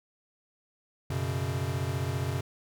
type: chord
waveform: square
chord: F# suspended fourth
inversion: none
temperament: equal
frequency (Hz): 92.5 / 123.47 / 138.59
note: F#2 / B2 / C#3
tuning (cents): 0 / 0 / 0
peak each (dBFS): -34 / -34 / -34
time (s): 1.1-2.41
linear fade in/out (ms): 5
effects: none